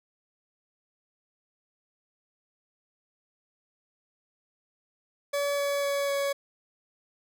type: tone with pitch steps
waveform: 40% pulse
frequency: 570 / 566.7 / 563.5 / 560.2 Hz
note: C#5 / C#5 / C#5 / C#5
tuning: +48 / +38 / +28 / +18 cents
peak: -25 dBFS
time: 5.33-6.33 s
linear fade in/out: 10 ms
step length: 250 ms
effects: none